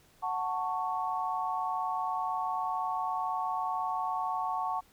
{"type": "chord", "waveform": "sine", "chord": "F# minor", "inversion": "none", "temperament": "just", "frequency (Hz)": [740, 888, 1110], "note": ["F#5", "A5", "C#6"], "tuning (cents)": [0, 16, 2], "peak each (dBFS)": -34, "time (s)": [0.22, 4.81], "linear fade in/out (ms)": 20, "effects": ["pink hiss -63 dBFS RMS until 4.92 s"]}